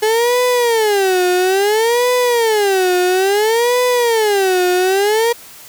35% pulse tone with vibrato, 423.4 Hz, G#4, 33 cents sharp, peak -10 dBFS, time 0.02-5.33 s, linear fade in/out 10 ms, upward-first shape sine, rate 0.59 Hz, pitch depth 280 cents each way, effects white hiss -38 dBFS RMS until 5.68 s

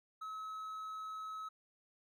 triangle tone, 1287 Hz, E6, 42 cents flat, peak -40 dBFS, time 0.21-1.49 s, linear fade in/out 10 ms, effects none

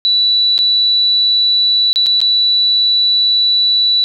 sine tone with dropouts, 3951 Hz, B7, in tune, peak -9 dBFS, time 0.05-4.04 s, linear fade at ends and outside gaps 0 ms, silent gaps 0.579-0.589 / 1.93-1.959 / 2.061-2.067 / 2.204-2.215 s, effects none

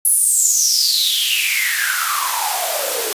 white noise with high-pass filter sweep, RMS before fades -17 dBFS, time 0.05-3.13 s, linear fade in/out 2 ms, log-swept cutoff 11000 to 410 Hz, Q 9.5, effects resampled to 32000 Hz

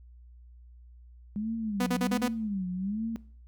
sine tone with vibrato, 202.8 Hz, G#3, 41 cents flat, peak -29 dBFS, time 1.36-3.16 s, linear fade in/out 0 ms, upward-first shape sine, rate 1.3 Hz, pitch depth 200 cents each way
sawtooth tone bursts, 247.6 Hz, B3, 5 cents sharp, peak -22 dBFS, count 5, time 1.8-2.281 s, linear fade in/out 5 ms, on 65 ms, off 39 ms
effects noise-tail reverb RT60 0.5 s tail -20 dB re dry + added 60 Hz sine -49 dBFS peak until 3.47 s

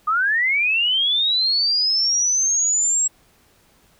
sine linear sweep, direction up, 1204 to 7670 Hz, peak -16 dBFS, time 0.07-3.08 s, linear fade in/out 10 ms, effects pink hiss -57 dBFS RMS until 3.99 s

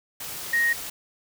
sine tone in noise, 1870 Hz, A#6, 5 cents sharp, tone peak -19 dBFS, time 0.53-0.73 s, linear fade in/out 5 ms, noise white, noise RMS -35 dBFS, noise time 0.2-0.9 s, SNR +13 dB, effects none

